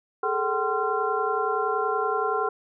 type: tone cluster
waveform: sine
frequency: 413.9 / 444.5 / 762 / 1044 / 1372 Hz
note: G#4 / A4 / G5 / C6 / F6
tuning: -6 / +18 / -49 / -4 / -31 cents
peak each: -29 dBFS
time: 0.23-2.49 s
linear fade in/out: 5 ms
effects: none